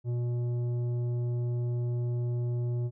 sine tone with tanh clipping, 120.8 Hz, B2, 38 cents flat, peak -29 dBFS, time 0.04-2.91 s, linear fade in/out 50 ms, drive 9 dB, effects none

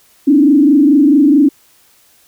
sine tone with frequency modulation, 289.1 Hz, D4, 27 cents flat, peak -5 dBFS, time 0.27-1.49 s, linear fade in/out 10 ms, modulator 24.6 Hz, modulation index 1.1, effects white hiss -50 dBFS RMS until 2.27 s

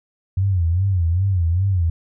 sine tone with vibrato, 90.3 Hz, F#2, 42 cents flat, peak -15 dBFS, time 0.37-1.9 s, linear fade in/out 5 ms, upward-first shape sine, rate 2.5 Hz, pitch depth 160 cents each way, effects none

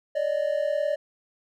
triangle tone pair together, 573.6 / 613 Hz, D5 / D#5, -41 / -26 cents, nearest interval minor second, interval 115 cents, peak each -24 dBFS, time 0.15-0.96 s, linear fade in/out 10 ms, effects none

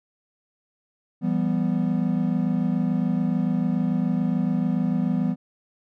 triangle chord, E minor, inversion none, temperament equal with one note detuned, 169.06 / 196 / 246.9 Hz, E3 / G3 / B3, +44 / 0 / 0 cents, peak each -23 dBFS, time 1.21-5.36 s, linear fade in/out 50 ms, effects none

